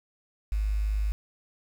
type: tone with quantisation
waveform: sine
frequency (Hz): 51.91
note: G#1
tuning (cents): 0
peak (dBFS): -24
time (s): 0.52-1.12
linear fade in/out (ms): 0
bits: 8
effects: none